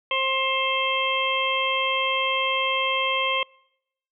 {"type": "harmonic tone", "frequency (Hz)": 530, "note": "C5", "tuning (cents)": 22, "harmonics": [1, 2, 4, 5, 6], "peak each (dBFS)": [-29, -26, -28, -28, -27], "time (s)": [0.11, 3.43], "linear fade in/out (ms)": 2, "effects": ["noise-tail reverb RT60 0.8 s tail -26 dB re dry"]}